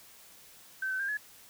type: tone with pitch steps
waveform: sine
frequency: 1543 / 1527 / 1597 / 1699 Hz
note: G6 / G6 / G6 / G#6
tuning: -28 / -46 / +32 / +39 cents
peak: -30 dBFS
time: 0.82-1.172 s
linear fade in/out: 5 ms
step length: 88 ms
effects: white hiss -55 dBFS RMS until 1.49 s